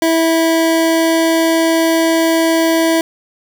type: tone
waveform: 25% pulse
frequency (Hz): 327.3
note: E4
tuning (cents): -12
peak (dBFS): -7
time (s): 0.02-3.01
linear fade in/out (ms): 2
effects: 7-bit